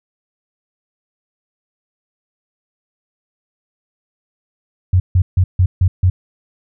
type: tone bursts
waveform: sine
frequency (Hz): 91.4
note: F#2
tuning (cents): -21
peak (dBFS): -8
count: 6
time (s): 4.93-6.1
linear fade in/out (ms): 5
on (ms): 70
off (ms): 150
effects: none